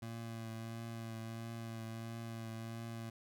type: tone with vibrato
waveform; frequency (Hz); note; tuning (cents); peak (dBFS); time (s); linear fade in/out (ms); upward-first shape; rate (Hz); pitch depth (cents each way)
25% pulse; 114; A#2; -38; -39; 0.02-3.1; 5; triangle; 1.5; 22
effects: none